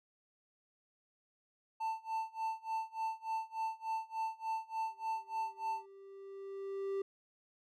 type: tone with tremolo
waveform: triangle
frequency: 890 Hz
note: A5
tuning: 20 cents sharp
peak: -31 dBFS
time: 1.8-5.86 s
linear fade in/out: 10 ms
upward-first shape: sine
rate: 3.4 Hz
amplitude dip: 95%
type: tone with exponential growth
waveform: triangle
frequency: 392 Hz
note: G4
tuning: in tune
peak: -31 dBFS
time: 4.85-7.02 s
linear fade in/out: 5 ms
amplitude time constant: 470 ms
effects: none